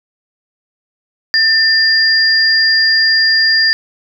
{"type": "tone pair together", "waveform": "sine", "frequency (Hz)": [1791, 4810], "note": ["A6", "D8"], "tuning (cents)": [30, 41], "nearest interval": "octave + perfect fourth", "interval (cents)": 1711, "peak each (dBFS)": -11, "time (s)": [1.34, 3.73], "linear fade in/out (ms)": 0, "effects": []}